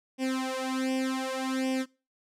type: tone with flanger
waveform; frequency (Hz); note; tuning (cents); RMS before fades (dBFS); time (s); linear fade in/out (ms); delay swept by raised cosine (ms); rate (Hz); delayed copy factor
sawtooth; 261.6; C4; 0; -30; 0.18-1.86; 50; 0.36 to 3.46; 0.66; +0.95
effects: noise-tail reverb RT60 0.3 s tail -21 dB re dry + low-pass 10000 Hz 12 dB/octave